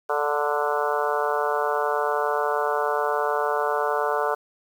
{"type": "harmonic tone with a mistuned harmonic", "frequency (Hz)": 146.83, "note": "D3", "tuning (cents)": 0, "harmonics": [3, 4, 5, 6, 7, 8, 9, 10], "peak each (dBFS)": [-27, -28, -29, -30, -30, -31, -32, -32], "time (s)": [0.09, 4.35], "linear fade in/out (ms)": 10, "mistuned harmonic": 6, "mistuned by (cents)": 19, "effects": ["8-bit"]}